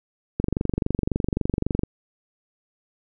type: click train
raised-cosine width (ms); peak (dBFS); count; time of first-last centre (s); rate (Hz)
3; -9; 35; 0.4-1.835; 23.7
effects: none